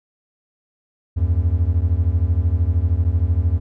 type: beating tone pair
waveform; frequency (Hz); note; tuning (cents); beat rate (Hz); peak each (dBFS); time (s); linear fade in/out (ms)
triangle; 78.4 / 91.4; D#2 / F#2; +14 / -21; 13; -16; 1.16-3.6; 20
effects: none